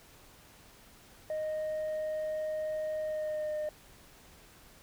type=tone with pitch glide; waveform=sine; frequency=620 to 608.6 Hz; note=D#5 to D#5; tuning=-6 to -38 cents; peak=-29 dBFS; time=1.3-3.69 s; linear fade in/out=2 ms; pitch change=-32 cents; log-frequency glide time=3.02-3.57 s; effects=tanh soft clip ceiling -31 dBFS + pink hiss -57 dBFS RMS until 4.82 s